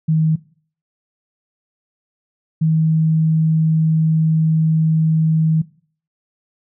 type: tone pair in turn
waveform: sine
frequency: 158.3 / 159.19 Hz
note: D#3 / D#3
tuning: +30 / +40 cents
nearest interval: unison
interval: 10 cents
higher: second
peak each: -12 dBFS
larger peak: neither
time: 0.08-0.36 / 2.61-5.62 s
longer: second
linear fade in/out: 10 ms
effects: noise-tail reverb RT60 0.5 s tail -20 dB re dry